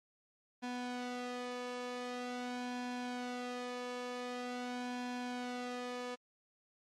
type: tone with flanger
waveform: sawtooth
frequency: 247.1 Hz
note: B3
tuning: 1 cent sharp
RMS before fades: -41 dBFS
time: 0.62-6.16 s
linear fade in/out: 20 ms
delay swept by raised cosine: 1.2 to 1.76 ms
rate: 0.45 Hz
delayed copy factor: +0.7
effects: low-pass 6000 Hz 12 dB/octave + MP3 64 kbps